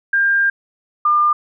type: tone pair in turn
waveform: sine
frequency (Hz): 1600 / 1201.5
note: G6 / D6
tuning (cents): +35 / +39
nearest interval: perfect fourth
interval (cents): 496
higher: first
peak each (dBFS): -12 / -11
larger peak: second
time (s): 0.13-0.5 / 1.05-1.33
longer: first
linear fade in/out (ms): 5
effects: none